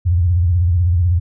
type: tone with vibrato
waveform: sine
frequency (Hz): 87.31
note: F2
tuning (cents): 0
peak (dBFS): -11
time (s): 0.05-1.2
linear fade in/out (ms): 20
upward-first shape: sine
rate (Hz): 16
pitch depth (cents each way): 130
effects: none